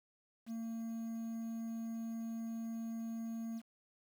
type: tone with quantisation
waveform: triangle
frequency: 227.3 Hz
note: A#3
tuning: 43 cents flat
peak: -37 dBFS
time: 0.46-3.62 s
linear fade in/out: 50 ms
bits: 10
effects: none